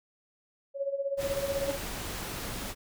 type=tone with tremolo; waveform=sine; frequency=554.4 Hz; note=C#5; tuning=in tune; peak=-26 dBFS; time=0.74-1.78 s; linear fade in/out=50 ms; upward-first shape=sine; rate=16 Hz; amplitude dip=75%
type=noise; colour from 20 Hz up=pink; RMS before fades=-37 dBFS; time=1.17-2.75 s; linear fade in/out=50 ms
type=tone with exponential growth; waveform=25% pulse; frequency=293.7 Hz; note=D4; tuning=in tune; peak=-27 dBFS; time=1.58-1.71 s; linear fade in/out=0 ms; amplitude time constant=27 ms
effects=none